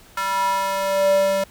square tone with high-pass filter sweep, 194.6 Hz, G3, 12 cents flat, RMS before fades -20 dBFS, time 0.17-1.44 s, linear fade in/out 5 ms, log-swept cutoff 1200 to 450 Hz, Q 4.9, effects pink hiss -49 dBFS RMS until 1.5 s

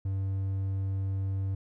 triangle tone, 96.7 Hz, G2, 23 cents flat, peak -26 dBFS, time 0.05-1.55 s, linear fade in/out 5 ms, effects none

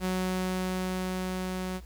sawtooth tone with level ramp, 185 Hz, F#3, in tune, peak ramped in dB -23 to -28 dBFS, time 0-1.81 s, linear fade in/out 50 ms, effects added 60 Hz sine -43 dBFS peak until 1.85 s + pink hiss -58 dBFS RMS until 1.85 s

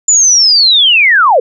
sine linear sweep, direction down, 7100 to 441 Hz, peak -4 dBFS, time 0.08-1.4 s, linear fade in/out 5 ms, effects none

